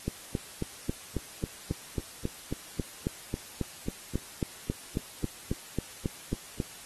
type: click train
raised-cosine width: 3 ms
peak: -16 dBFS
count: 25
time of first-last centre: 0.08-6.602 s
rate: 3.68 Hz
effects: white hiss -47 dBFS RMS until 6.85 s + AAC 32 kbps